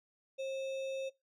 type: tone with sample-and-hold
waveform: sine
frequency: 535 Hz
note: C5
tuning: 38 cents sharp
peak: -35 dBFS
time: 0.38-1.1 s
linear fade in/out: 20 ms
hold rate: 3150 Hz
effects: noise-tail reverb RT60 0.2 s tail -20 dB re dry + low-pass 5000 Hz 12 dB/octave